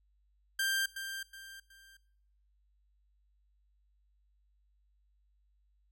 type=tone with echo; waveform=sawtooth; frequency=1581 Hz; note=G6; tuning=14 cents sharp; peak=-26 dBFS; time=0.59-0.86 s; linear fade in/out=5 ms; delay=370 ms; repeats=3; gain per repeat=-9 dB; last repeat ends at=1.97 s; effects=noise-tail reverb RT60 0.8 s tail -22 dB re dry + added 50 Hz sine -68 dBFS peak until 5.91 s